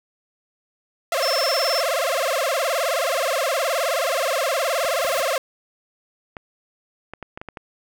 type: tone with vibrato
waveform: sawtooth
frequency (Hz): 603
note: D5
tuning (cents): +46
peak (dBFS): -16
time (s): 1.12-5.38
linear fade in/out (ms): 2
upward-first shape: sine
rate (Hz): 19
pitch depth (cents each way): 250
type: tone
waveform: triangle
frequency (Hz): 5340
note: E8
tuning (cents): +22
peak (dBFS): -22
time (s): 1.22-1.81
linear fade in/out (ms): 5
type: noise with exponential growth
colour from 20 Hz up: white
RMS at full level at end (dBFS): -32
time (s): 4.47-5.21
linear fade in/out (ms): 1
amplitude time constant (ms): 160
type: clicks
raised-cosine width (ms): 0.5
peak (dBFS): -19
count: 9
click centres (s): 4.848 / 5.048 / 6.368 / 7.136 / 7.227 / 7.375 / 7.415 / 7.487 / 7.572
effects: none